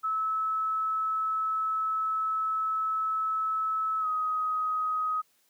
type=tone with pitch glide; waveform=sine; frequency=1300 to 1259.3 Hz; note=E6 to D#6; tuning=-24 to +20 cents; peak=-26 dBFS; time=0.03-5.22 s; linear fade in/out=20 ms; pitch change=-56 cents; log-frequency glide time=4-4.07 s; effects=white hiss -68 dBFS RMS until 5.49 s + high-pass 150 Hz 12 dB/octave